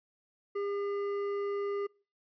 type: tone with hard clipping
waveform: sine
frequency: 403.4 Hz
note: G4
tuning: 50 cents sharp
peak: -33 dBFS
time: 0.55-1.87 s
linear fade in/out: 10 ms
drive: 9 dB
effects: noise-tail reverb RT60 0.4 s tail -26 dB re dry + resampled to 11025 Hz